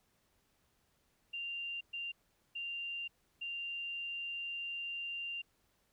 sine tone bursts at uneven times, 2784 Hz, F7, 6 cents flat, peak -38 dBFS, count 4, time 1.33-1.81 / 1.93-2.12 / 2.55-3.08 / 3.41-5.42 s, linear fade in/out 10 ms, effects pink hiss -75 dBFS RMS until 5.92 s

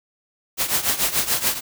white noise with tremolo, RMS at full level -18 dBFS, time 0.57-1.61 s, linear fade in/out 50 ms, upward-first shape triangle, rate 6.9 Hz, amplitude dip 85%, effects none

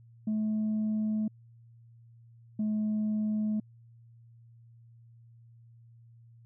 sine tone pair in turn, 215.4 / 213.7 Hz, A3 / G#3, -37 / +50 cents, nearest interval unison, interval 13 cents, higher first, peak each -25 dBFS, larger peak neither, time 0.27-1.28 / 2.59-3.6 s, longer neither, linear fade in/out 5 ms, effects tanh soft clip ceiling -25 dBFS + added 116 Hz sine -53 dBFS peak until 6.45 s

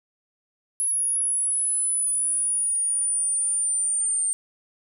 sine exponential sweep, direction down, 10548 to 8870 Hz, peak -21 dBFS, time 0.8-4.33 s, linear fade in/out 0 ms, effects none

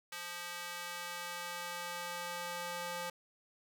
square tone with high-pass filter sweep, 174.61 Hz, F3, in tune, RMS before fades -42 dBFS, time 0.12-3.1 s, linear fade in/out 5 ms, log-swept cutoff 1500 to 650 Hz, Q 0.82, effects none

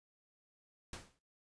pink noise with exponential decay, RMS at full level -43 dBFS, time 0.93-1.19 s, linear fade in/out 2 ms, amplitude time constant 55 ms, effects noise-tail reverb RT60 0.3 s tail -19 dB re dry + resampled to 22050 Hz

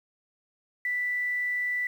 sine tone, 1975.5 Hz, B6, in tune, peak -26 dBFS, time 0.85-1.87 s, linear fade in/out 2 ms, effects 9-bit

